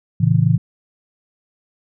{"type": "chord", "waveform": "sine", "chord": "A major", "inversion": "none", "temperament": "equal with one note detuned", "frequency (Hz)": [112.77, 138.59, 164.81], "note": ["A2", "C#3", "E3"], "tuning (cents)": [43, 0, 0], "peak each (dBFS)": -16, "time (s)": [0.2, 0.58], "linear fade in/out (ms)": 10, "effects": []}